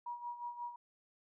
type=tone with tremolo; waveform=sine; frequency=959 Hz; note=A#5; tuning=49 cents sharp; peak=-38 dBFS; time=0.06-0.76 s; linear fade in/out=5 ms; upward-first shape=sine; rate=5.6 Hz; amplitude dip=70%; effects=none